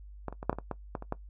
clicks, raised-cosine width 1 ms, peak -20 / -28 / -25 / -10 / -19 / -22 / -19 / -19 / -27 / -17 dBFS, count 10, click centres 0.283 / 0.326 / 0.429 / 0.496 / 0.529 / 0.586 / 0.713 / 0.952 / 1.024 / 1.124 s, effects noise-tail reverb RT60 0.1 s tail -18 dB re dry + added 50 Hz sine -45 dBFS peak until 1.29 s

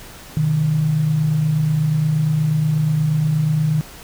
sine tone pair together, 126.24 / 154.6 Hz, B2 / D#3, +38 / -11 cents, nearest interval major third, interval 351 cents, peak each -24 / -15 dBFS, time 0.37-3.81 s, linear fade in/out 0 ms, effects pink hiss -39 dBFS RMS until 4.03 s

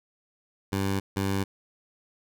15% pulse tone pair in turn, 97.8 / 97.8 Hz, G2 / G2, -4 / -4 cents, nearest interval unison, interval 0 cents, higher neither, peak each -19 dBFS, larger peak neither, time 0.72-1 / 1.16-1.44 s, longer neither, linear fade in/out 10 ms, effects none

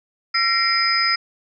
sine tone cluster, 1350 / 1878 / 2087 / 2318 / 5020 Hz, E6 / A#6 / C7 / D7 / D#8, +41 / +12 / -5 / -23 / +15 cents, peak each -22 / -24 / -26 / -28 / -19 dBFS, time 0.34-1.16 s, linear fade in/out 10 ms, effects none

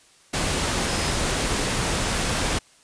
sine tone in noise, 5100 Hz, D#8, 42 cents sharp, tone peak -35 dBFS, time 0.87-1.11 s, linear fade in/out 10 ms, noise pink, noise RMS -24 dBFS, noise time 0.33-2.59 s, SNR -14 dB, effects white hiss -55 dBFS RMS until 2.83 s + resampled to 22050 Hz

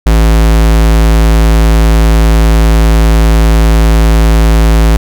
square tone, 55 Hz, A1, in tune, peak -4 dBFS, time 0.06-4.97 s, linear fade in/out 5 ms, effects none

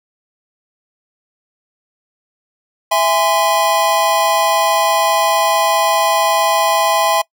square chord, E augmented, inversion none, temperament just, 659.3 / 824.1 / 1030.1 Hz, E5 / G#5 / B#5, 0 / -14 / -27 cents, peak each -17 dBFS, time 2.91-7.22 s, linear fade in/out 10 ms, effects noise-tail reverb RT60 0.1 s tail -24 dB re dry

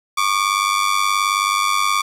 sawtooth ring-modulated tone, 1154 Hz, D6, 31 cents flat, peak -9 dBFS, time 0.17-2.02 s, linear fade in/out 10 ms, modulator 49.4 Hz, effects low-pass 10000 Hz 12 dB/octave + 7-bit

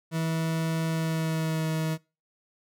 40% pulse tone with pitch glide, 162.3 to 158.87 Hz, E3 to D#3, -27 to +36 cents, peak -25 dBFS, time 0.11-1.98 s, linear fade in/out 50 ms, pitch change -37 cents, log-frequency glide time 0.88-1.69 s, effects noise-tail reverb RT60 0.3 s tail -23 dB re dry

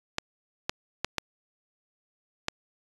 clicks, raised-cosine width 0.2 ms, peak -9 dBFS, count 5, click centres 0.184 / 0.695 / 1.046 / 1.183 / 2.484 s, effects resampled to 24000 Hz

